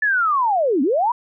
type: linear two-way sweep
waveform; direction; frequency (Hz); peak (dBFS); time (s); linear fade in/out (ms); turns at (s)
sine; down then up; 1760 to 242.6 to 1001; -15; 0.02-1.12; 5; 0.82
effects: none